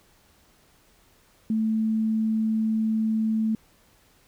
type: tone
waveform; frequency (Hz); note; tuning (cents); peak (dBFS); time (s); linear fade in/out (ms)
sine; 220; A3; 0; -21; 1.5-3.55; 2
effects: pink hiss -60 dBFS RMS until 4.27 s